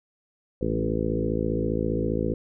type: harmonic tone with a mistuned harmonic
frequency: 55 Hz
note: A1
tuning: in tune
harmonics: 1 / 2 / 3 / 4 / 5 / 6 / 7 / 8 / 9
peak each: -32 / -32 / -32 / -32 / -32 / -32 / -32 / -32 / -32 dBFS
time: 0.61-2.34 s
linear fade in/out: 5 ms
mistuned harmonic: 4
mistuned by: -20 cents
effects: none